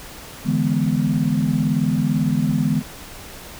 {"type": "chord", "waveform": "sine", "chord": "E dominant seventh", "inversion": "third", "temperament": "equal", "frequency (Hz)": [146.83, 164.81, 207.7, 246.9], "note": ["D3", "E3", "G#3", "B3"], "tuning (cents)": [0, 0, 0, 0], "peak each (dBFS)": -22, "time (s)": [0.44, 2.83], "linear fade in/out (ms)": 50, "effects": ["pink hiss -38 dBFS RMS until 3.59 s"]}